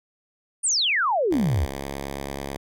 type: exponential sweep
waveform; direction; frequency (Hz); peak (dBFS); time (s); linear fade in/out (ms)
sine; down; 9680 to 63.4; -19; 0.63-1.66; 20
type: tone with pitch glide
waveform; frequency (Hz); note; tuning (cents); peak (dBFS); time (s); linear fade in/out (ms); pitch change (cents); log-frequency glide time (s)
5% pulse; 68.1 to 69.25; C#2 to C#2; -30 to -1; -19; 1.31-2.57; 5; +29; 1.71-1.85
effects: none